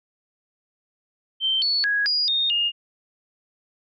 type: tone with pitch steps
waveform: sine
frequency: 3118 / 4424 / 1659 / 4876 / 3684 / 2837 Hz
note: G7 / C#8 / G#6 / D#8 / A#7 / F7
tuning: -10 / -4 / -2 / -36 / -21 / +27 cents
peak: -19 dBFS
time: 1.4-2.72 s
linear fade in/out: 50 ms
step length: 220 ms
effects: none

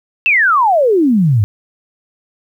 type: exponential sweep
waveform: sine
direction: down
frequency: 2743 to 96.2 Hz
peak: -8 dBFS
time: 0.26-1.44 s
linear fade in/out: 0 ms
effects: 8-bit

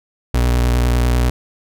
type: tone with vibrato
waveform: 35% pulse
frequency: 60.7 Hz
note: B1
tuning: 29 cents flat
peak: -11 dBFS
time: 0.34-1.3 s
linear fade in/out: 5 ms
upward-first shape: square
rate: 10 Hz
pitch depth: 15 cents each way
effects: none

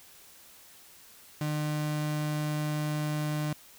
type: tone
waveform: 35% pulse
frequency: 150.9 Hz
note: D3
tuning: 47 cents sharp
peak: -27 dBFS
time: 1.41-3.53 s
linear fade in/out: 2 ms
effects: white hiss -54 dBFS RMS until 3.78 s

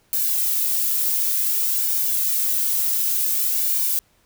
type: noise with flanger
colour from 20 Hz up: violet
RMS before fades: -21 dBFS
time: 0.13-3.99 s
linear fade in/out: 0 ms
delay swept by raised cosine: 1.5 to 2.6 ms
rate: 0.55 Hz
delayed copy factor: -0.55
effects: pink hiss -61 dBFS RMS until 4.25 s

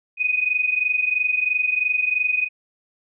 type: tone pair together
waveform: sine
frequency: 2489 / 2512 Hz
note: D#7 / D#7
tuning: 0 / +16 cents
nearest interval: unison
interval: 16 cents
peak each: -20 / -23 dBFS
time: 0.17-2.49 s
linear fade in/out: 50 ms
effects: none

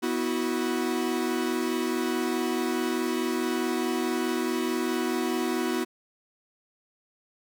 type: chord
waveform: 45% pulse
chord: B suspended fourth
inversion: none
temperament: equal with one note detuned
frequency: 246.9 / 325.3 / 370 Hz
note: B3 / E4 / F#4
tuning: 0 / -23 / 0 cents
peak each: -30 dBFS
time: 0.02-5.85 s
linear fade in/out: 20 ms
effects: none

